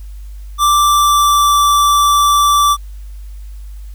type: tone with pitch glide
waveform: square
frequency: 1174.7 to 1164.6 Hz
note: D6 to D6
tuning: 0 to -15 cents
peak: -9 dBFS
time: 0.58-2.77 s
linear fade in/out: 50 ms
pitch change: -15 cents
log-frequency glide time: 0.77-1.58 s
effects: added 50 Hz sine -27 dBFS peak until 3.94 s + white hiss -51 dBFS RMS until 3.94 s